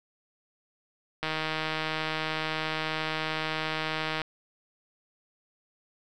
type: click train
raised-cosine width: 0.3 ms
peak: -14 dBFS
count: 470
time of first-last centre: 1.23-4.217 s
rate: 157 Hz
effects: none